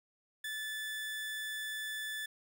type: tone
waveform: 30% pulse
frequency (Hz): 1743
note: A6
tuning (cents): -17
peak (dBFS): -35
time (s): 0.44-2.26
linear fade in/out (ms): 5
effects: none